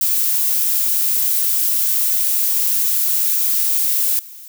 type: noise with level steps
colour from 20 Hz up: violet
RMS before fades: -17 / -37 dBFS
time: 0.01-4.48 s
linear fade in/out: 2 ms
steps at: 4.19 s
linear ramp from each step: 2 ms
effects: none